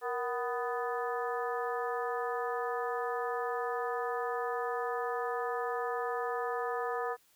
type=harmonic tone with a mistuned harmonic; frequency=248.5 Hz; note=B3; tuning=11 cents sharp; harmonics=2 / 3 / 4 / 5 / 6 / 7; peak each=-35 / -38 / -40 / -39 / -50 / -42 dBFS; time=0.01-7.17 s; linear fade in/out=50 ms; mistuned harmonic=2; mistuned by=-84 cents; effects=white hiss -67 dBFS RMS until 7.35 s